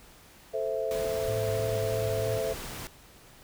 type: chord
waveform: sine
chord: A minor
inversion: none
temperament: equal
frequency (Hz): 440 / 523.3 / 659.3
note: A4 / C5 / E5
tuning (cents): 0 / 0 / 0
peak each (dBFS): -32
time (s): 0.53-2.54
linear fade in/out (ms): 20
type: noise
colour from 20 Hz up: pink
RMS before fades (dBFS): -39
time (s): 0.91-2.87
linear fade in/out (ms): 0
type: tone with vibrato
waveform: sine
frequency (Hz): 107.2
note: A2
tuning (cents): -45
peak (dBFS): -32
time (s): 1.28-2.38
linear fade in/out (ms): 0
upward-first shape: triangle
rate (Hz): 3.2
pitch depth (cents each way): 52
effects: pink hiss -54 dBFS RMS until 3.43 s